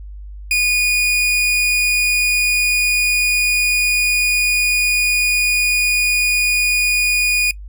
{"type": "tone", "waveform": "40% pulse", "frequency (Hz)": 2458, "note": "D#7", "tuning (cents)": -22, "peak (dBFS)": -12, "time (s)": [0.51, 7.51], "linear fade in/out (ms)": 2, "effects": ["noise-tail reverb RT60 0.1 s tail -22 dB re dry", "added 50 Hz sine -30 dBFS peak until 7.68 s"]}